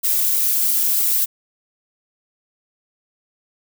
violet noise with flanger, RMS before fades -18 dBFS, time 0.03-1.26 s, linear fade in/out 20 ms, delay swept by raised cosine 1.1 to 3 ms, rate 3 Hz, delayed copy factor -0.7, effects none

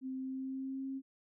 sine tone with pitch glide, 261.6 to 268.2 Hz, C4 to C4, 0 to +43 cents, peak -37 dBFS, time 0.01-1.02 s, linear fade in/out 50 ms, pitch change +43 cents, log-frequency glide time 0.16-0.86 s, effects none

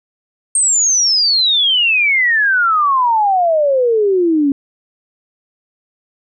sine exponential sweep, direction down, 8600 to 272.2 Hz, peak -10 dBFS, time 0.55-4.52 s, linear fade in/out 2 ms, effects none

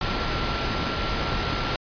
sine tone in noise, 1360 Hz, F6, 46 cents flat, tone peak -34 dBFS, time 0.01-1.76 s, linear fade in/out 2 ms, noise pink, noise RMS -26 dBFS, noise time 0.01-1.76 s, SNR -11 dB, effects resampled to 11025 Hz

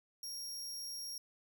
sawtooth tone, 5588 Hz, F8, in tune, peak -39 dBFS, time 0.23-1.18 s, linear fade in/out 2 ms, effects none

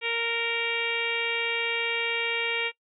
harmonic tone, 464.7 Hz, A#4, 5 cents flat, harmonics 1 / 2 / 3 / 4 / 5 / 6 / 7 / 8, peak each -33 / -38 / -39 / -35 / -29 / -32 / -36 / -39 dBFS, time 0.01-2.72 s, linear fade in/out 50 ms, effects noise-tail reverb RT60 0.1 s tail -22 dB re dry

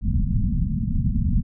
pink low-pass noise, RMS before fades -21 dBFS, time 0.01-1.43 s, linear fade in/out 50 ms, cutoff 240 Hz, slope 96 dB/octave, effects none

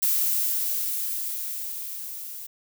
violet noise with level ramp, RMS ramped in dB -22 to -38 dBFS, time 0.02-2.47 s, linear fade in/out 10 ms, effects none

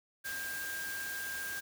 sine tone in noise, 1600 Hz, G6, 35 cents sharp, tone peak -38 dBFS, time 0.24-1.61 s, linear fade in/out 20 ms, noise white, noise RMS -43 dBFS, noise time 0.24-1.61 s, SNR +2 dB, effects none

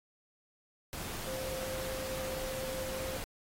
sine tone in noise, 523.3 Hz, C5, in tune, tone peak -38 dBFS, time 1.27-3.17 s, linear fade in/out 0 ms, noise pink, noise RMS -41 dBFS, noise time 0.93-3.24 s, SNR 0 dB, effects AAC 48 kbps

